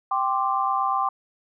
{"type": "chord", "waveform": "sine", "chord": "G suspended fourth", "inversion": "none", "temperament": "equal", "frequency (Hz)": [784, 1046.5, 1174.7], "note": ["G5", "C6", "D6"], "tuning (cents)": [0, 0, 0], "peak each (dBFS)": -25, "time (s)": [0.11, 1.09], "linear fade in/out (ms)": 5, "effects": []}